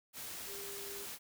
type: tone in noise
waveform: sine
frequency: 400 Hz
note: G4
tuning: 35 cents sharp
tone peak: -48 dBFS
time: 0.46-1.07 s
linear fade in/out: 50 ms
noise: white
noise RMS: -45 dBFS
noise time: 0.13-1.19 s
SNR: -6 dB
effects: none